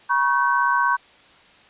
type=tone cluster; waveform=sine; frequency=965 / 1101 / 1531 Hz; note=B5 / C#6 / G6; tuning=-40 / -12 / -41 cents; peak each=-21 dBFS; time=0.09-0.97 s; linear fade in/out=20 ms; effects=white hiss -51 dBFS RMS until 1.69 s + resampled to 8000 Hz

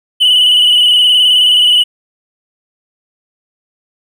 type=tone with vibrato; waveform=triangle; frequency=2973 Hz; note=F#7; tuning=8 cents sharp; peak=-3 dBFS; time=0.2-1.84 s; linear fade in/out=20 ms; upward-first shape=square; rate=19 Hz; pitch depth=35 cents each way; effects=tanh soft clip ceiling 0 dBFS

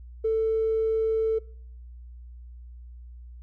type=tone with tanh clipping; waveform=triangle; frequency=443.7 Hz; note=A4; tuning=14 cents sharp; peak=-21 dBFS; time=0.24-1.39 s; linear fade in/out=10 ms; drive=4 dB; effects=noise-tail reverb RT60 0.6 s tail -24 dB re dry + added 60 Hz sine -41 dBFS peak until 3.42 s

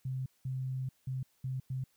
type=tone bursts at uneven times; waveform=sine; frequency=130.5 Hz; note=C3; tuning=4 cents flat; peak=-33 dBFS; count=5; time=0.05-0.26 / 0.45-0.89 / 1.07-1.23 / 1.44-1.6 / 1.7-1.84 s; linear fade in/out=5 ms; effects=white hiss -72 dBFS RMS until 1.96 s

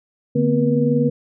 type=tone cluster; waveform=sine; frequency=146.2 / 232.5 / 253.5 / 481 Hz; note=D3 / A#3 / B3 / B4; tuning=-7 / -4 / +45 / -46 cents; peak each=-20 dBFS; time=0.35-1.1 s; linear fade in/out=10 ms; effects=none

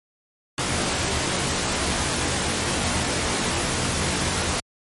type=noise with comb filter; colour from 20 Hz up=pink; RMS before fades=-23 dBFS; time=0.58-4.6 s; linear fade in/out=2 ms; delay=19 ms; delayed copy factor=-0.85; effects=high-pass 60 Hz 12 dB/octave + MP3 48 kbps

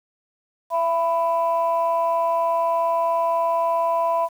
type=tone pair together; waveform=sine; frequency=671 / 994.2 Hz; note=E5 / B5; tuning=+31 / +11 cents; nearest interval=perfect fifth; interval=680 cents; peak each=-20 dBFS; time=0.7-4.29 s; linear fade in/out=50 ms; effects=tanh soft clip ceiling -12 dBFS + 8-bit

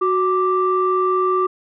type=tone pair together; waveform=sine; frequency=370 / 1174.7 Hz; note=F#4 / D6; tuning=0 / 0 cents; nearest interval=octave + minor sixth; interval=2000 cents; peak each=-17 dBFS; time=0.01-1.47 s; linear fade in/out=10 ms; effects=tanh soft clip ceiling -8 dBFS

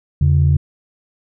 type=tone pair together; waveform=sine; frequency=83.96 / 141.2 Hz; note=E2 / C#3; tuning=+32 / +32 cents; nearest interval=major sixth; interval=900 cents; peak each=-12 dBFS; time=0.21-0.57 s; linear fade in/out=5 ms; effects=tanh soft clip ceiling -4 dBFS

